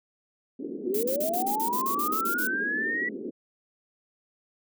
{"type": "band-pass noise", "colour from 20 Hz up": "pink", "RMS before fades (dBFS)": -36, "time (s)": [0.59, 3.31], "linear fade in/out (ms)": 10, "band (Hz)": [220, 440], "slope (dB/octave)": 48}
{"type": "linear sweep", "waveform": "sine", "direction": "up", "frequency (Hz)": [344.8, 1962], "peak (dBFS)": -26, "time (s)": [0.86, 3.09], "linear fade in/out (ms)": 5}
{"type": "noise bursts", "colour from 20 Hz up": "violet", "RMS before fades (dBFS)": -32, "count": 12, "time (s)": [0.94, 2.473], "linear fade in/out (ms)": 5, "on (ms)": 92, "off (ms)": 39}
{"effects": []}